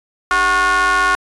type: ring-modulated tone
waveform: square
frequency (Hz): 174.61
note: F3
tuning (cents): 0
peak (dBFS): -10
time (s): 0.31-1.15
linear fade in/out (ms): 0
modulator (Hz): 1270
effects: resampled to 24000 Hz